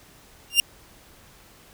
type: tone with exponential growth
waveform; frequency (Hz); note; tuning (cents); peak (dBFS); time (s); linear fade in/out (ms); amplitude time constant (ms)
sawtooth; 2794; F7; 0; -7; 0.5-0.6; 1; 21
effects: pink hiss -52 dBFS RMS until 1.73 s